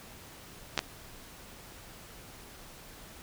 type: clicks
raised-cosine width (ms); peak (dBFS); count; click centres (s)
0.2; -10; 2; 0.777 / 0.791
effects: pink hiss -50 dBFS RMS until 3.22 s